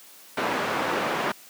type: low-pass noise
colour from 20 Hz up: white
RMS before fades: -26 dBFS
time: 0.37-1.32 s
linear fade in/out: 5 ms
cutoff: 1400 Hz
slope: 12 dB/octave
effects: white hiss -49 dBFS RMS until 1.49 s + high-pass 200 Hz 12 dB/octave